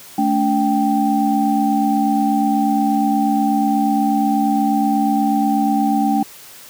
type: tone cluster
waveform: sine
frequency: 218 / 286.3 / 782 Hz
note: A3 / D4 / G5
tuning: -16 / -44 / -4 cents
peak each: -18 dBFS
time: 0.18-6.23 s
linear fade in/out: 5 ms
effects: white hiss -40 dBFS RMS until 6.69 s + high-pass 80 Hz 12 dB/octave